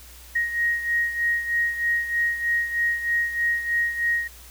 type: beating tone pair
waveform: sine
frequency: 1878 / 1881.2 Hz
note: A#6 / A#6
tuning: +12 / +15 cents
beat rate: 3.2 Hz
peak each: -22 / -28 dBFS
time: 0.35-4.28 s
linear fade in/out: 10 ms
effects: added 60 Hz sine -46 dBFS peak until 4.5 s + white hiss -47 dBFS RMS until 4.5 s